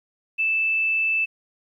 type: tone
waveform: sine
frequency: 2637 Hz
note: E7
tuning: in tune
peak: -19 dBFS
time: 0.38-1.26 s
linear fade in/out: 20 ms
effects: 10-bit